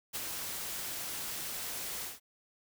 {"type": "noise with ADSR envelope", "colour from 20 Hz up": "white", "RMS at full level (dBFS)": -36, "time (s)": [0.13, 2.2], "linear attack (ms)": 26, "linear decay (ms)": 33, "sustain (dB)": -3, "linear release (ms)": 160, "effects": []}